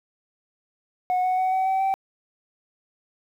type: tone with pitch steps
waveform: sine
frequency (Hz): 732 / 740.1 / 748.2 / 756.5 / 764.9 / 773.3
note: F#5 / F#5 / F#5 / F#5 / G5 / G5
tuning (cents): -19 / 0 / +19 / +38 / -43 / -24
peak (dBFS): -17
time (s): 1.1-1.94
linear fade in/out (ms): 0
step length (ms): 140
effects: tanh soft clip ceiling -19 dBFS + 9-bit